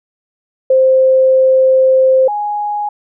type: tone pair in turn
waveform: sine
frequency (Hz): 523.3 / 830.7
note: C5 / G#5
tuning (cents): 0 / 0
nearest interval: minor sixth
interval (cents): 800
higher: second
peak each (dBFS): -6 / -15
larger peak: first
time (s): 0.7-2.28 / 2.28-2.89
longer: first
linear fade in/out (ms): 5
effects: none